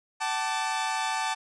sawtooth chord, D major, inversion first, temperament equal with one note detuned, 758.6 / 880 / 1174.7 Hz, F#5 / A5 / D6, +43 / 0 / 0 cents, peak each -29 / -25 / -31 dBFS, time 0.2-1.35 s, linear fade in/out 20 ms, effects resampled to 22050 Hz

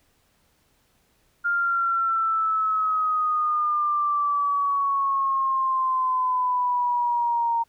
sine exponential sweep, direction down, 1406 to 924 Hz, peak -20 dBFS, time 1.44-7.64 s, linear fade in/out 20 ms, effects pink hiss -65 dBFS RMS until 7.68 s

